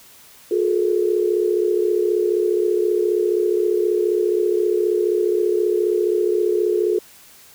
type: tone cluster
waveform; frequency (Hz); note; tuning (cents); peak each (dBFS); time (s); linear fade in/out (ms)
sine; 359 / 423 / 457.9; F4 / G#4 / A#4; +48 / +32 / -31; -19 / -19 / -26; 0.51-6.99; 5
effects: white hiss -47 dBFS RMS until 7.54 s